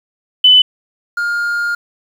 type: tone pair in turn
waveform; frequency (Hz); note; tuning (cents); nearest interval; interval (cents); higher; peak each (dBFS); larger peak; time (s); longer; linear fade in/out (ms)
sine / triangle; 3006 / 1412.9; F#7 / F6; +27 / +20; octave + minor second; 1307; first; -4 / -13; first; 0.44-0.62 / 1.17-1.75; second; 5
effects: 7-bit